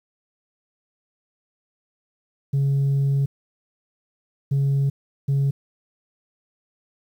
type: tone bursts at uneven times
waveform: sine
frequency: 138.59 Hz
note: C#3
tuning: in tune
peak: -15 dBFS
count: 3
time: 2.53-3.26 / 4.51-4.9 / 5.28-5.51 s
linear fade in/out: 10 ms
effects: tanh soft clip ceiling -16 dBFS + 9-bit